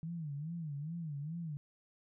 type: tone with vibrato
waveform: sine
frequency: 155.56 Hz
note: D#3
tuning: in tune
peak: -38 dBFS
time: 0.03-1.57 s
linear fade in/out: 0 ms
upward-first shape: sine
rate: 2.4 Hz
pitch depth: 170 cents each way
effects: none